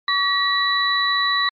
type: tone cluster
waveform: sine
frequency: 1137 / 1916 / 3947 Hz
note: C#6 / A#6 / B7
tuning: +44 / +47 / -2 cents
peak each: -21 dBFS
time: 0.08-1.49 s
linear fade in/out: 2 ms
effects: MP3 32 kbps